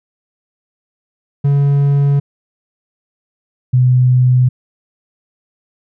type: tone pair in turn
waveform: triangle / sine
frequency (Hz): 141.4 / 126.23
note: C#3 / B2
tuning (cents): +35 / +38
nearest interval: major second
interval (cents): 197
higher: first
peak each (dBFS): -7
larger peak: neither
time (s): 1.44-2.2 / 3.73-4.49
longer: neither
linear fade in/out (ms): 10
effects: none